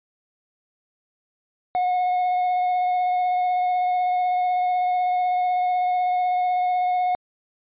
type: tone with vibrato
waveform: triangle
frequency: 726 Hz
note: F#5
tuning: 33 cents flat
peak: -17 dBFS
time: 1.75-7.15 s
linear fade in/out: 0 ms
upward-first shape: triangle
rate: 16 Hz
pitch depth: 15 cents each way
effects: resampled to 8000 Hz